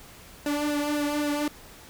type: tone with flanger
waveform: sawtooth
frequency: 293.7 Hz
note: D4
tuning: in tune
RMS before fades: -27 dBFS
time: 0.46-1.48 s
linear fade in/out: 2 ms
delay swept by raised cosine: 0.89 to 2.89 ms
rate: 3.8 Hz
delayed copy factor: -0.75
effects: pink hiss -48 dBFS RMS until 1.89 s